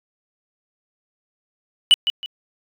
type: tone with echo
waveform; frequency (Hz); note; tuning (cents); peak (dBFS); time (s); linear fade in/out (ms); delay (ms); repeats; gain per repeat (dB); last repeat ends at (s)
sine; 2960; F#7; 0; -5; 1.91-1.94; 0; 160; 2; -11; 2.26
effects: tanh soft clip ceiling -7 dBFS